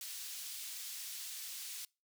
pink high-pass noise, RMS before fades -45 dBFS, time 0.01-1.85 s, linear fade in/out 2 ms, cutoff 3900 Hz, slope 12 dB/octave, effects noise-tail reverb RT60 0.3 s tail -26 dB re dry

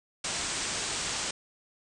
white low-pass noise, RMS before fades -33 dBFS, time 0.24-1.31 s, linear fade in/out 5 ms, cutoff 8800 Hz, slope 96 dB/octave, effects none

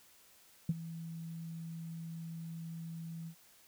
sine tone with ADSR envelope, 164.81 Hz, E3, in tune, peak -25 dBFS, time 0.69-3.35 s, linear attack 4 ms, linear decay 35 ms, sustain -16 dB, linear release 80 ms, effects tanh soft clip ceiling -23 dBFS + white hiss -63 dBFS RMS until 3.67 s

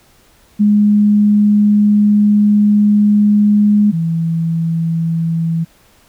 sine tone pair in turn, 207.7 / 164.85 Hz, G#3 / E3, 0 / 0 cents, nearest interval major third, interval 400 cents, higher first, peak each -7 / -13 dBFS, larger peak first, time 0.59-3.92 / 3.92-5.65 s, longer first, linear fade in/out 20 ms, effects pink hiss -50 dBFS RMS until 6.08 s

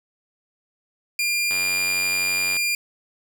sawtooth tone, 2400 Hz, D7, 37 cents sharp, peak -17 dBFS, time 1.19-2.75 s, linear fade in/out 2 ms
click train, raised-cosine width 0.3 ms, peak -17 dBFS, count 98, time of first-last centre 1.51-2.567 s, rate 91.8 Hz
effects none

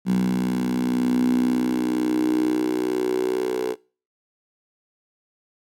10% pulse tone with high-pass filter sweep, 62.1 Hz, B1, 10 cents sharp, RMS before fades -22 dBFS, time 0.05-3.76 s, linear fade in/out 50 ms, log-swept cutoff 190 to 420 Hz, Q 7.6, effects noise-tail reverb RT60 0.4 s tail -26 dB re dry + AAC 64 kbps

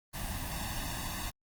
pink noise with comb filter, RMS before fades -37 dBFS, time 0.13-1.31 s, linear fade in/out 20 ms, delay 1.1 ms, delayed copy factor +0.95, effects Opus 24 kbps

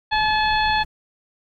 harmonic tone, 860 Hz, A5, 40 cents flat, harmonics 1 / 2 / 3 / 4 / 5, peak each -19 / -23 / -28 / -28 / -29 dBFS, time 0.11-0.84 s, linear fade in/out 20 ms
brown noise, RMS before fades -35 dBFS, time 0.12-0.85 s, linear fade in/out 5 ms
effects none

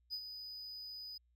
triangle tone with ADSR envelope, 4978 Hz, D#8, in tune, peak -36 dBFS, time 0.1-1.18 s, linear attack 35 ms, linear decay 66 ms, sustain -8 dB, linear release 8 ms, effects added 60 Hz sine -70 dBFS peak until 1.35 s

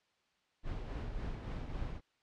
brown noise with tremolo, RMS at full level -38 dBFS, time 0.63-2.01 s, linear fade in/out 50 ms, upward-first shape triangle, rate 3.6 Hz, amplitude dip 45%, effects white hiss -75 dBFS RMS until 2.22 s + low-pass 4000 Hz 12 dB/octave

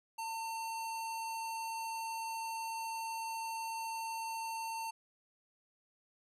square tone with low-pass filter, 903 Hz, A5, 45 cents sharp, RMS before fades -40 dBFS, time 0.18-4.91 s, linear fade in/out 10 ms, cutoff 11000 Hz, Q 1.4, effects none

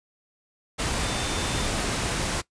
sine tone in noise, 3570 Hz, A7, 24 cents sharp, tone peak -38 dBFS, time 1.02-1.69 s, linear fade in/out 20 ms, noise pink, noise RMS -27 dBFS, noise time 0.78-2.42 s, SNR -14 dB, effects noise-tail reverb RT60 0.1 s tail -19 dB re dry + resampled to 22050 Hz

